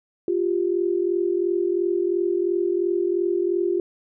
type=tone pair together; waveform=sine; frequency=350 / 392.9 Hz; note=F4 / G4; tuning=+4 / +4 cents; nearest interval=major second; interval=200 cents; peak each=-21 / -24 dBFS; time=0.28-3.8 s; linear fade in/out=2 ms; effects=none